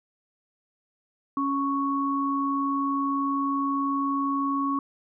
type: tone pair together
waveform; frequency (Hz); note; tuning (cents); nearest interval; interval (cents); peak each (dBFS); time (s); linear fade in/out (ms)
sine; 277.2 / 1109.6; C#4 / C#6; 0 / +1; 2 octaves; 2401; -26; 1.37-4.79; 2
effects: none